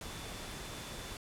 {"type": "tone in noise", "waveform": "sine", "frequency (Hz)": 3509, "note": "A7", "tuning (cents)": -5, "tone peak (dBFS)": -54, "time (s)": [0.04, 1.16], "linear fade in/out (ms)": 2, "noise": "pink", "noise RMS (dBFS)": -44, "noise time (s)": [0.01, 1.17], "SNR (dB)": -13, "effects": ["low-pass 11000 Hz 12 dB/octave"]}